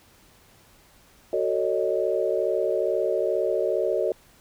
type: chord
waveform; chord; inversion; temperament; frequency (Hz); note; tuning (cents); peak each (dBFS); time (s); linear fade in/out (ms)
sine; D# half-diminished seventh; first; just; 373.4 / 448 / 560 / 622.3; F#4 / A4 / C#5 / D#5; +16 / +31 / +18 / 0; -27; 1.33-4.12; 2
effects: pink hiss -56 dBFS RMS until 4.4 s